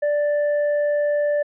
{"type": "tone with hard clipping", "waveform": "triangle", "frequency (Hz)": 587.3, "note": "D5", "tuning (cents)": 0, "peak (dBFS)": -19, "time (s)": [0.02, 1.43], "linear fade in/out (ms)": 10, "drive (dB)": 8, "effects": ["resampled to 8000 Hz"]}